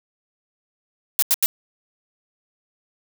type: noise bursts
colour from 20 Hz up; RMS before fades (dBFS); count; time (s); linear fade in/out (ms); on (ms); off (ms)
blue; -17; 3; 1.19-1.46; 0; 34; 84
effects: none